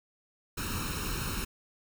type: noise with comb filter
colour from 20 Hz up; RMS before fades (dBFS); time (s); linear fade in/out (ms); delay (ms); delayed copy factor
pink; -34; 0.57-1.45; 10; 0.74; +0.8
effects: none